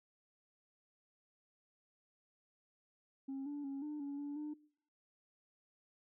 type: tone with pitch steps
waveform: sine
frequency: 270.7 / 289.6 / 275 / 298.9 / 282.6 / 288 / 300 Hz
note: C#4 / D4 / C#4 / D4 / C#4 / D4 / D4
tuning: -41 / -24 / -14 / +31 / +34 / -34 / +37 cents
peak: -38 dBFS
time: 3.28-4.54 s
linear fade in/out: 10 ms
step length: 180 ms
effects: noise-tail reverb RT60 0.6 s tail -24 dB re dry + tanh soft clip ceiling -38 dBFS